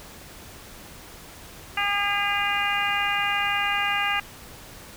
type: harmonic tone with a mistuned harmonic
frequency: 405.6 Hz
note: G#4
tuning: 41 cents flat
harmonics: 2 / 3 / 4 / 5 / 6 / 7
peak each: -29 / -29 / -29 / -29 / -29 / -29 dBFS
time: 1.77-4.2 s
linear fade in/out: 5 ms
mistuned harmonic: 7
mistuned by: -19 cents
effects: pink hiss -44 dBFS RMS until 4.96 s